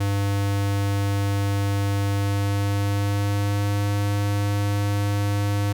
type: tone with pitch glide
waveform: square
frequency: 100 to 101.63 Hz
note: G2 to G#2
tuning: +35 to -37 cents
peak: -21 dBFS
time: 0-5.73 s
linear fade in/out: 10 ms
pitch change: +28 cents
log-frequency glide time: 2.14-3.78 s
effects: none